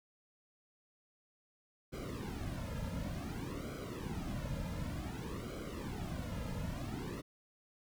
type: noise with flanger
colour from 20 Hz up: brown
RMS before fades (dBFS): -41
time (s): 1.92-7.22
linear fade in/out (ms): 20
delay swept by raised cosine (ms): 1.1 to 2.7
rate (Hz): 0.55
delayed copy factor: -0.95
effects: none